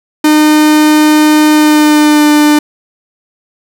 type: tone with pitch glide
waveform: 45% pulse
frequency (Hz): 304.7 to 298.4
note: D#4 to D4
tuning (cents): -36 to +28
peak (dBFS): -4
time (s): 0.24-2.59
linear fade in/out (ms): 5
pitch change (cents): -36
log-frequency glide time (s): 1.51-2.28
effects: none